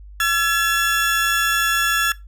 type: tone pair together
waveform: 35% pulse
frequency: 1349 / 1699.6 Hz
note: E6 / G#6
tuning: +40 / +40 cents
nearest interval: major third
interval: 400 cents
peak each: -19 / -16 dBFS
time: 0.2-2.12 s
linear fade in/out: 2 ms
effects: noise-tail reverb RT60 0.2 s tail -19 dB re dry + added 50 Hz sine -37 dBFS peak until 2.27 s